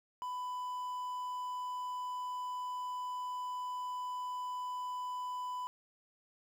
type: tone with quantisation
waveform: triangle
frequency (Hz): 997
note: B5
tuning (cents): +16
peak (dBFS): -35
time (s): 0.22-5.67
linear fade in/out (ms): 0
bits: 10
effects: none